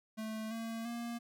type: tone with pitch steps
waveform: square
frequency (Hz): 218.8 / 226.9 / 235.3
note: A3 / A#3 / A#3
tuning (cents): -9 / -47 / +16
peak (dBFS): -39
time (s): 0.17-1.19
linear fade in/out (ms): 20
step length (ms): 340
effects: none